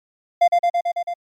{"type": "tone with echo", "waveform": "triangle", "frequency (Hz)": 695, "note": "F5", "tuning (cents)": -9, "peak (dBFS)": -8, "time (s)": [0.41, 0.48], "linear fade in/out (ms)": 10, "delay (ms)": 110, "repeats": 6, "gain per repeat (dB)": -2, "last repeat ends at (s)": 1.14, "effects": ["MP3 96 kbps"]}